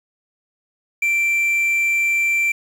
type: tone with quantisation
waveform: triangle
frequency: 2349 Hz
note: D7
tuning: in tune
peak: -14 dBFS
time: 1.02-2.52 s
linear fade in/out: 5 ms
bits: 7
effects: none